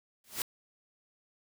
white noise with exponential growth, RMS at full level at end -29 dBFS, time 0.24-0.42 s, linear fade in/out 2 ms, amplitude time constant 39 ms, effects none

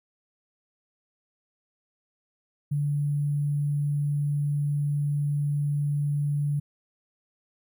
sine tone with sample-and-hold, 145.3 Hz, D3, 18 cents flat, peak -23 dBFS, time 2.71-6.6 s, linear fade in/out 10 ms, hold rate 11025 Hz, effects none

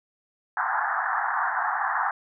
pink band-pass noise, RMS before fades -26 dBFS, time 0.57-2.11 s, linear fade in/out 2 ms, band 730 to 1800 Hz, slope 96 dB/octave, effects none

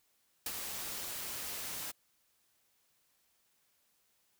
white noise with ADSR envelope, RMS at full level -36 dBFS, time 0.46-1.92 s, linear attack 3 ms, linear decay 42 ms, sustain -5 dB, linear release 16 ms, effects white hiss -74 dBFS RMS until 4.39 s

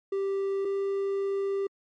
triangle tone pair in turn, 392 / 394.2 Hz, G4 / G4, 0 / +10 cents, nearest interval unison, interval 10 cents, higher second, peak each -24 dBFS, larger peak neither, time 0.12-0.65 / 0.65-1.67 s, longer second, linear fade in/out 5 ms, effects MP3 48 kbps

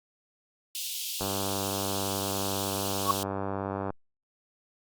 pink high-pass noise, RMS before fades -35 dBFS, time 0.75-3.23 s, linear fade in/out 0 ms, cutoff 2800 Hz, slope 48 dB/octave
click train, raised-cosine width 1 ms, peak -18 dBFS, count 265, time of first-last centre 1.21-3.904 s, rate 98 Hz
sine tone with exponential growth, 1108.7 Hz, C#6, in tune, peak -16 dBFS, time 3.02-3.11 s, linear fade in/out 2 ms, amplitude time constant 19 ms
effects Opus 48 kbps

